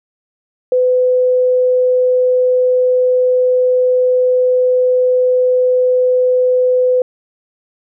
sine tone, 504 Hz, B4, 35 cents sharp, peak -9 dBFS, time 0.72-7.02 s, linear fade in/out 2 ms, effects none

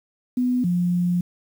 sine tone pair in turn, 249.1 / 176.64 Hz, B3 / F3, +15 / +20 cents, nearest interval tritone, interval 595 cents, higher first, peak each -18 dBFS, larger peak neither, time 0.37-0.64 / 0.64-1.21 s, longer second, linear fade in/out 5 ms, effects 8-bit

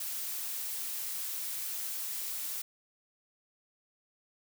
blue noise, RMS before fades -37 dBFS, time 0-2.62 s, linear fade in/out 5 ms, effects none

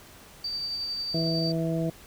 sine tone with tremolo, 4635 Hz, D8, 24 cents flat, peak -28 dBFS, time 0.44-1.52 s, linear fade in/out 5 ms, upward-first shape triangle, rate 11 Hz, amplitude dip 30%
harmonic tone, 163.8 Hz, E3, 11 cents flat, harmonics 1 / 2 / 3 / 4, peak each -27 / -31 / -35 / -33 dBFS, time 1.14-1.9 s, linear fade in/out 5 ms
effects pink hiss -50 dBFS RMS until 2.06 s

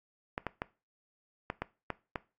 clicks, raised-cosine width 0.5 ms, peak -18 dBFS, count 7, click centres 0.379 / 0.467 / 0.619 / 1.501 / 1.62 / 1.903 / 2.158 s, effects noise-tail reverb RT60 0.3 s tail -19 dB re dry + AAC 64 kbps

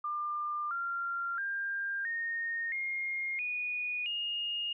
sine tone with pitch steps, 1197 / 1383 / 1597.8 / 1846 / 2133 / 2464 / 2847 Hz, D6 / F6 / G6 / A#6 / C7 / D#7 / F7, +33 / -17 / +33 / -17 / +33 / -17 / +33 cents, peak -32 dBFS, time 0.04-4.73 s, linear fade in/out 5 ms, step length 670 ms, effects none

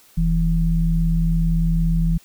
sine tone pair together, 41.2 / 164.81 Hz, E1 / E3, 0 / 0 cents, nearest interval 2 octaves, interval 2400 cents, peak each -18 dBFS, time 0.17-2.18 s, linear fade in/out 10 ms, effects white hiss -52 dBFS RMS until 2.24 s

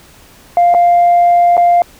sine tone with dropouts, 698.5 Hz, F5, in tune, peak -4 dBFS, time 0.57-1.82 s, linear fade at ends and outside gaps 1 ms, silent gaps 0.741-0.747 / 1.569-1.577 s, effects tanh soft clip ceiling -3 dBFS + pink hiss -42 dBFS RMS until 1.99 s

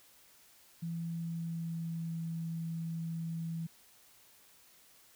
sine tone with pitch glide, 167 to 164.8 Hz, E3 to E3, +23 to 0 cents, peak -35 dBFS, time 0.82-3.67 s, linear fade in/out 10 ms, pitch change -23 cents, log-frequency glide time 1.06-2.24 s, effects white hiss -62 dBFS RMS until 5.15 s

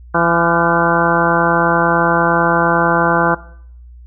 harmonic tone with a mistuned harmonic, 168.9 Hz, E3, 42 cents sharp, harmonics 1 / 2 / 3 / 4 / 5 / 6 / 7 / 8 / 9, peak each -20 / -20 / -20 / -20 / -20 / -20 / -20 / -20 / -20 dBFS, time 0.14-3.35 s, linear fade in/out 10 ms, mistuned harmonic 8, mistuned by +58 cents, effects noise-tail reverb RT60 0.6 s tail -18 dB re dry + added 60 Hz sine -35 dBFS peak until 4.06 s

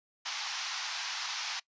white band-pass noise, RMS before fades -37 dBFS, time 0.25-1.6 s, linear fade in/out 10 ms, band 760 to 6100 Hz, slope 48 dB/octave, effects noise-tail reverb RT60 0.1 s tail -22 dB re dry + resampled to 16000 Hz

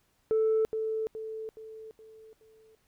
sine tone with echo, 440 Hz, A4, in tune, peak -21 dBFS, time 0.31-0.65 s, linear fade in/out 0 ms, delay 420 ms, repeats 5, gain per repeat -7 dB, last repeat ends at 2.75 s, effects tanh soft clip ceiling -20 dBFS + pink hiss -71 dBFS RMS until 2.87 s

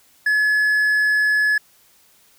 triangle tone, 1705 Hz, G#6, 45 cents sharp, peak -13 dBFS, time 0.26-1.58 s, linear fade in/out 5 ms, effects white hiss -55 dBFS RMS until 2.38 s

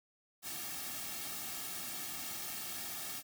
white noise with comb filter, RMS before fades -42 dBFS, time 0.42-3.23 s, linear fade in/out 50 ms, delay 2 ms, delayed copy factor -0.75, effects none

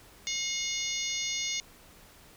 harmonic tone with a mistuned harmonic, 720 Hz, F#5, 47 cents flat, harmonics 3 / 4 / 5 / 6 / 7 / 8 / 9, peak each -37 / -40 / -37 / -40 / -40 / -40 / -35 dBFS, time 0.27-1.6 s, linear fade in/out 0 ms, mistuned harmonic 5, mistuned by -16 cents, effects pink hiss -55 dBFS RMS until 2.36 s

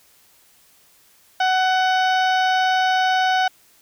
harmonic tone, 747 Hz, F#5, 16 cents sharp, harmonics 1 / 2 / 3 / 4 / 5 / 6 / 7 / 8, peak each -17 / -22 / -32 / -28 / -32 / -38 / -37 / -40 dBFS, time 1.4-3.48 s, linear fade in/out 5 ms, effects white hiss -55 dBFS RMS until 3.81 s

